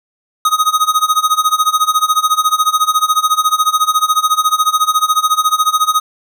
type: tone with tremolo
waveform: square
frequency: 1253 Hz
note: D#6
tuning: 12 cents sharp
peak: -8 dBFS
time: 0.45-6 s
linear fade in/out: 2 ms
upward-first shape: sine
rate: 14 Hz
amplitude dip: 90%
effects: none